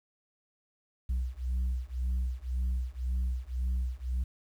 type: beating tone pair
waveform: sine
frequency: 61.74 / 63.64 Hz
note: B1 / C2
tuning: 0 / -47 cents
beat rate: 1.9 Hz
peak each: -30 dBFS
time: 1.09-4.24 s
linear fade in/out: 10 ms
effects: tanh soft clip ceiling -26 dBFS + 10-bit